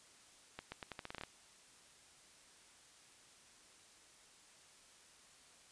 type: accelerating click train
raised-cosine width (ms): 0.3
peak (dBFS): -28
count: 11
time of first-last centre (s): 0.59-1.236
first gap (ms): 130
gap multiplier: 0.83
effects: white hiss -63 dBFS RMS until 5.71 s + resampled to 22050 Hz